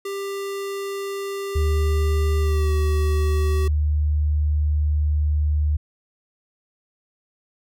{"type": "tone with pitch glide", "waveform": "square", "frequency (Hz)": [395.8, 380.8], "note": ["G4", "F#4"], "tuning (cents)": [17, 50], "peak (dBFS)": -27, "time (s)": [0.05, 3.68], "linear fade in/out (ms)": 5, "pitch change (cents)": -67, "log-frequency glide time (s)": [2.4, 2.73]}
{"type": "tone", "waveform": "sine", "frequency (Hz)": 75, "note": "D2", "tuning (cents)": 37, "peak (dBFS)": -17, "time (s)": [1.55, 5.77], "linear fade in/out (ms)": 10}
{"effects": []}